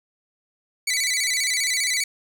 15% pulse tone with vibrato, 2125 Hz, C7, 26 cents sharp, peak -14 dBFS, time 0.87-2.04 s, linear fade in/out 5 ms, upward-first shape square, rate 15 Hz, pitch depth 100 cents each way, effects none

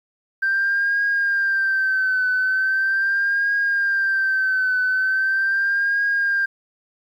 sine tone with vibrato, 1568 Hz, G6, in tune, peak -16 dBFS, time 0.42-6.46 s, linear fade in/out 10 ms, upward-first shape triangle, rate 0.4 Hz, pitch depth 72 cents each way, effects tanh soft clip ceiling -13 dBFS + 9-bit

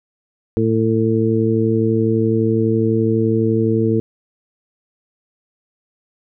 harmonic tone, 111.9 Hz, A2, 30 cents sharp, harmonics 1 / 2 / 3 / 4, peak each -19 / -19 / -19 / -19 dBFS, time 0.57-4 s, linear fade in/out 0 ms, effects none

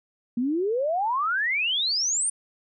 sine exponential sweep, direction up, 230.5 to 9397 Hz, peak -22 dBFS, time 0.37-2.3 s, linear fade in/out 5 ms, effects none

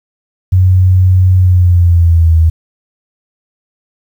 sine tone with pitch glide, 92.5 to 80.99 Hz, F#2 to E2, 0 to -30 cents, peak -4 dBFS, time 0.52-2.5 s, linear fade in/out 10 ms, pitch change -230 cents, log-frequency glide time 1.37-2.37 s, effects 7-bit

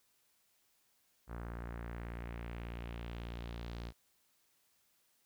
sawtooth tone with low-pass filter sweep, 58.27 Hz, A#1, in tune, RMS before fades -44 dBFS, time 1.27-3.93 s, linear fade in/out 50 ms, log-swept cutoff 1400 to 4500 Hz, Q 1.9, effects white hiss -74 dBFS RMS until 5.25 s

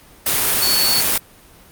sine tone in noise, 4435 Hz, C#8, in tune, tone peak -16 dBFS, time 0.62-1.01 s, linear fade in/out 5 ms, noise white, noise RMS -17 dBFS, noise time 0.26-1.18 s, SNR -2 dB, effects pink hiss -46 dBFS RMS until 1.71 s + Opus 32 kbps

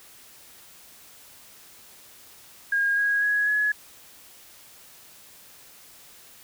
sine tone with pitch steps, 1625 / 1646.7 / 1668.8 / 1691.1 Hz, G#6 / G#6 / G#6 / G#6, -38 / -15 / +8 / +31 cents, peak -20 dBFS, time 2.72-3.72 s, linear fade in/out 5 ms, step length 250 ms, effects white hiss -50 dBFS RMS until 6.43 s

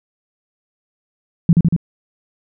sine tone with echo, 168.3 Hz, E3, 36 cents sharp, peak -5 dBFS, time 1.49-1.53 s, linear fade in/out 2 ms, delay 78 ms, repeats 3, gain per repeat -2 dB, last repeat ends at 1.764 s, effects none

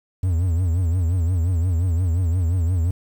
triangle tone with vibrato, 87 Hz, F2, 6 cents flat, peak -15 dBFS, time 0.23-2.91 s, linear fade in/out 5 ms, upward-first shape triangle, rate 5.7 Hz, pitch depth 160 cents each way, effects 8-bit

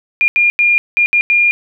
sine tone bursts at uneven times, 2413 Hz, D7, 46 cents sharp, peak -8 dBFS, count 6, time 0.21-0.28 / 0.36-0.5 / 0.59-0.78 / 0.97-1.06 / 1.13-1.21 / 1.3-1.51 s, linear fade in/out 0 ms, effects none

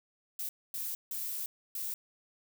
violet noise bursts at uneven times, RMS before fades -37 dBFS, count 4, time 0.39-0.49 / 0.74-0.95 / 1.11-1.46 / 1.75-1.94 s, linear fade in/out 2 ms, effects none

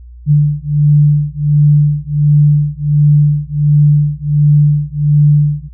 sine beating tone pair, 146.83 / 148.23 Hz, D3 / D3, 0 / +16 cents, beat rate 1.4 Hz, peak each -10 dBFS, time 0.26-5.69 s, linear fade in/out 50 ms, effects added 60 Hz sine -31 dBFS peak until 5.73 s

